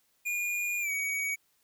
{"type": "tone with pitch glide", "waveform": "square", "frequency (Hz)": [2431, 2255], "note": ["D#7", "C#7"], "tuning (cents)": [-41, 29], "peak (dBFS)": -30, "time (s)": [0.25, 1.36], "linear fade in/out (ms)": 20, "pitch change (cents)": -130, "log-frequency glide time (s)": [0.8, 0.91], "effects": ["white hiss -71 dBFS RMS until 1.63 s"]}